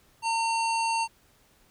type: harmonic tone with a mistuned harmonic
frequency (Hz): 910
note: A#5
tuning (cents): -42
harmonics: 1 / 3 / 5 / 7 / 9 / 10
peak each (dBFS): -25 / -32 / -36 / -41 / -43 / -43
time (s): 0.22-1.08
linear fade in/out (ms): 50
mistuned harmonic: 10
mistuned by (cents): +29
effects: pink hiss -62 dBFS RMS until 1.7 s